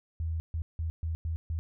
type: tone bursts at uneven times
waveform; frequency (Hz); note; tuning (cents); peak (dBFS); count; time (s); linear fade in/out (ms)
sine; 81.2; E2; -26; -29; 6; 0.2-0.4 / 0.54-0.62 / 0.79-0.9 / 1.03-1.15 / 1.25-1.36 / 1.5-1.59; 0
effects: none